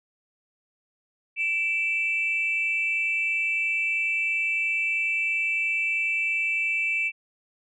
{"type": "tone pair together", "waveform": "sine", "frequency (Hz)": [2331, 2654], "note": ["D7", "E7"], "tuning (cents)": [-14, 11], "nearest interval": "major second", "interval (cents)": 225, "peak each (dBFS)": -25, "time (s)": [1.36, 7.12], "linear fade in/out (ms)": 50, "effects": ["tanh soft clip ceiling -15 dBFS"]}